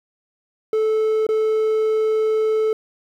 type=tone with dropouts; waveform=triangle; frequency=436.5 Hz; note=A4; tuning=14 cents flat; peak=-14 dBFS; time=0.73-2.73 s; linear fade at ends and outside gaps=2 ms; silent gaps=1.267-1.289 s; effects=8-bit